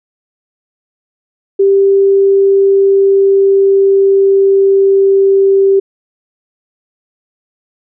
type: tone with pitch glide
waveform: sine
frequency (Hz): 393.2 to 390.7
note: G4 to G4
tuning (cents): +5 to -6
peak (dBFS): -5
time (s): 1.59-5.8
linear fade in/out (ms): 10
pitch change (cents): -11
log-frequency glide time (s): 1.8-5.54
effects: none